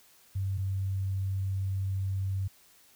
sine tone pair in turn, 96.7 / 96.3 Hz, G2 / G2, -23 / -30 cents, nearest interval unison, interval 7 cents, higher first, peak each -28 dBFS, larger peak neither, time 0.35-0.58 / 0.58-2.48 s, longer second, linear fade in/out 10 ms, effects white hiss -60 dBFS RMS until 2.95 s

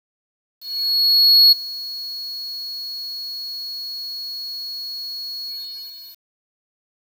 triangle tone with ADSR envelope, 4342 Hz, C#8, 37 cents flat, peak -6 dBFS, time 0.6-6.27 s, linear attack 920 ms, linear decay 13 ms, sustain -20 dB, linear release 790 ms, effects 7-bit

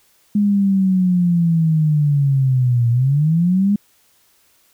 sine linear two-way sweep, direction down then up, 207.7 to 116.54 to 207.7 Hz, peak -12 dBFS, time 0.35-3.76 s, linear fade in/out 5 ms, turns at 2.9 s, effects white hiss -57 dBFS RMS until 4.73 s

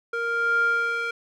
square tone with band-pass filter sweep, 466.2 Hz, A#4, in tune, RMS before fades -24 dBFS, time 0.13-1.11 s, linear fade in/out 5 ms, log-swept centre 1100 to 1800 Hz, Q 5.4, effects none

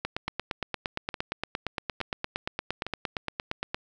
two click trains, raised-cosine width 0.3 ms, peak -13 / -17 dBFS, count 33 / 4, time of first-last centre 0.05-3.745 / 0.28-2.866 s, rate 8.66 / 1.16 Hz, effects none

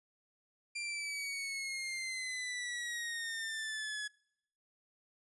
sawtooth exponential sweep, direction down, 2380 to 1687 Hz, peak -34 dBFS, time 0.75-4.08 s, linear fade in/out 10 ms, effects noise-tail reverb RT60 0.8 s tail -26 dB re dry + resampled to 24000 Hz

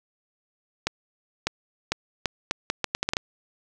accelerating click train, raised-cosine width 0.2 ms, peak -6 dBFS, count 12, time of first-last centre 0.87-3.169 s, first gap 600 ms, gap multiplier 0.75, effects none

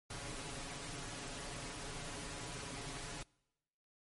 pink noise with comb filter, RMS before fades -45 dBFS, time 0.1-3.23 s, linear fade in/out 5 ms, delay 7.1 ms, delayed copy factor +0.7, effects noise-tail reverb RT60 1.0 s tail -26 dB re dry + MP3 48 kbps

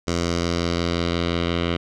10% pulse tone with low-pass filter sweep, 85.7 Hz, F2, 32 cents flat, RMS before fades -23 dBFS, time 0.07-1.77 s, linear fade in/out 10 ms, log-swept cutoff 6200 to 3200 Hz, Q 2.2, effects none

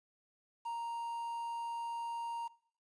triangle tone with quantisation, 932.3 Hz, A#5, in tune, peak -35 dBFS, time 0.65-2.48 s, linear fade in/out 10 ms, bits 10, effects noise-tail reverb RT60 0.6 s tail -21 dB re dry + resampled to 22050 Hz

